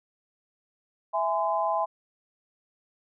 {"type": "chord", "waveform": "sine", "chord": "E augmented", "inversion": "none", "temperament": "equal with one note detuned", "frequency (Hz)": [659.3, 830.6, 1024.4], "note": ["E5", "G#5", "B#5"], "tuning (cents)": [0, 0, -37], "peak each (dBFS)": -28, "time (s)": [1.13, 1.86], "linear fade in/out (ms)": 20, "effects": []}